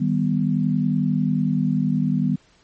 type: chord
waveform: sine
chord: Eb augmented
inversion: none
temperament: equal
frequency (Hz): 155.56 / 196 / 246.9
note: Eb3 / G3 / B3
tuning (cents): 0 / 0 / 0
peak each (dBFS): -22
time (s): 0-2.36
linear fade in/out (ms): 10
effects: pink hiss -57 dBFS RMS until 2.63 s + MP3 32 kbps